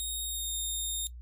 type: tone with pitch glide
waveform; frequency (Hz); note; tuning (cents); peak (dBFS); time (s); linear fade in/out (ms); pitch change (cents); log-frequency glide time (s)
15% pulse; 3729 to 3680; A#7 to A#7; 0 to -23; -26; 0-1.07; 0; -23; 0.24-0.54
effects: noise-tail reverb RT60 0.1 s tail -17 dB re dry + added 60 Hz sine -42 dBFS peak until 1.21 s